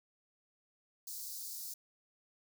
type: high-pass noise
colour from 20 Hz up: white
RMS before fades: -44 dBFS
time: 1.07-1.74 s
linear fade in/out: 5 ms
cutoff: 4300 Hz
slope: 48 dB/octave
effects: none